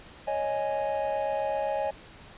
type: chord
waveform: triangle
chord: C# suspended second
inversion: none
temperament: equal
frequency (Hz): 554.4 / 622.3 / 830.6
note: C#5 / D#5 / G#5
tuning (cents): 0 / 0 / 0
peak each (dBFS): -29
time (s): 0.27-1.91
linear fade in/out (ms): 10
effects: pink hiss -49 dBFS RMS until 2.37 s + resampled to 8000 Hz